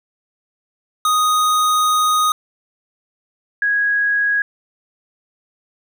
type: tone pair in turn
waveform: square / sine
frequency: 1244.5 / 1655.9 Hz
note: D#6 / G#6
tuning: 0 / -6 cents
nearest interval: perfect fourth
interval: 494 cents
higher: second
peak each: -14 dBFS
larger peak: neither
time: 1.05-2.32 / 3.62-4.42 s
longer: first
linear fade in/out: 2 ms
effects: none